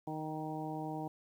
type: harmonic tone with a mistuned harmonic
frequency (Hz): 155.56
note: D#3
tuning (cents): 0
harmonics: 1 / 2 / 3 / 4 / 5 / 6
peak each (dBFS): -43 / -41 / -48 / -48 / -43 / -48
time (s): 0.07-1.08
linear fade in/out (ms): 5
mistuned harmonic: 6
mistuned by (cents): +19
effects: 11-bit